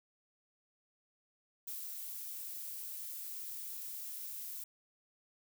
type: noise with ADSR envelope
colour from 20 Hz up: violet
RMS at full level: -42 dBFS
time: 1.67-4.64 s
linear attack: 8 ms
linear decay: 130 ms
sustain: -2 dB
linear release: 5 ms
effects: none